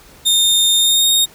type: tone with pitch glide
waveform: sawtooth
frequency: 3648 to 3707 Hz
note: A#7 to A#7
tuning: -38 to -10 cents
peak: -8 dBFS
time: 0.25-1.26 s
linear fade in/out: 20 ms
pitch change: +28 cents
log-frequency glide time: 0.76-1.09 s
effects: pink hiss -44 dBFS RMS until 1.34 s